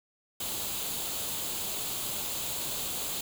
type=noise with comb filter; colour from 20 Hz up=white; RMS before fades=-34 dBFS; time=0.4-3.21 s; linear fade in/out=5 ms; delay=0.27 ms; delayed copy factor=+0.55; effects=none